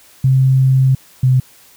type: tone pair in turn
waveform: sine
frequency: 132 / 128.76 Hz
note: C3 / C3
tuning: +16 / -27 cents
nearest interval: unison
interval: 43 cents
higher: first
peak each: -8 dBFS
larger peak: neither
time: 0.24-0.95 / 1.23-1.4 s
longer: first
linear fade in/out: 5 ms
effects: white hiss -46 dBFS RMS until 1.76 s